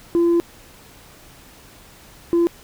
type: tone bursts at uneven times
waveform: sine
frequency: 341.3 Hz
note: F4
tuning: 40 cents flat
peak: -11 dBFS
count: 2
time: 0.15-0.4 / 2.33-2.47 s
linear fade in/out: 0 ms
effects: tanh soft clip ceiling -12 dBFS + pink hiss -46 dBFS RMS until 2.63 s